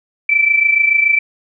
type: tone pair together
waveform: sine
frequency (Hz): 2322 / 2349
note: D7 / D7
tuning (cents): -20 / 0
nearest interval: unison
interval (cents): 20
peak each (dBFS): -11 / -16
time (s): 0.29-1.19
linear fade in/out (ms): 5
effects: none